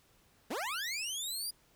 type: linear sweep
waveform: 20% pulse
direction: up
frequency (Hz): 180 to 4911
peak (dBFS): -30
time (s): 0.5-1.51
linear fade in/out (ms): 10
effects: pink hiss -67 dBFS RMS until 1.75 s